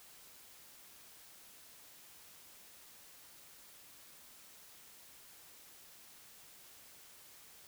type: silence
effects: white hiss -58 dBFS RMS until 7.67 s